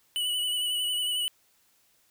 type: tone with vibrato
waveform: square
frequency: 2960 Hz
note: F#7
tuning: in tune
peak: -27 dBFS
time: 0.16-1.28 s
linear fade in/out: 0 ms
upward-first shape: sine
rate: 11 Hz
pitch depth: 31 cents each way
effects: white hiss -66 dBFS RMS until 2.1 s